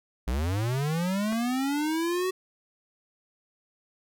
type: linear sweep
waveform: square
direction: up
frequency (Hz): 55 to 377.9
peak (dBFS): -26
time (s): 0.27-2.31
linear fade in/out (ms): 10
type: clicks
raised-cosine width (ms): 0.5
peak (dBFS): -25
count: 2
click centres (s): 1.323 / 1.33
effects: none